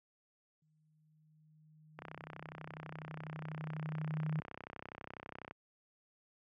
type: tone with exponential growth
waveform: sine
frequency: 154.7 Hz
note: D#3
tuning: 10 cents flat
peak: -32 dBFS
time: 0.62-4.4 s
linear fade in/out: 2 ms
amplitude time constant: 820 ms
type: click train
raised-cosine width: 0.5 ms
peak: -30 dBFS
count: 114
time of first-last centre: 1.99-5.51 s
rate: 32.1 Hz
effects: high-pass 80 Hz 12 dB/octave